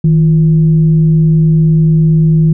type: tone with frequency modulation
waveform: sine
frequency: 158.8 Hz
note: D#3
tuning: 36 cents sharp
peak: -5 dBFS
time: 0.04-2.53 s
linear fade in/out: 5 ms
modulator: 191 Hz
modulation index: 0.23
effects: none